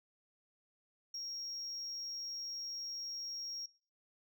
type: tone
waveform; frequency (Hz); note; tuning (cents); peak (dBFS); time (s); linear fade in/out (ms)
sine; 5588; F8; 0; -38; 1.14-3.66; 5
effects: noise-tail reverb RT60 0.4 s tail -23 dB re dry + tanh soft clip ceiling -38 dBFS